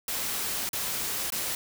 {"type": "noise with dropouts", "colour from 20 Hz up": "white", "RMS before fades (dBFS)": -31, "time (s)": [0.08, 1.55], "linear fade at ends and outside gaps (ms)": 2, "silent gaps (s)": [[0.691, 0.731], [1.303, 1.322]], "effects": []}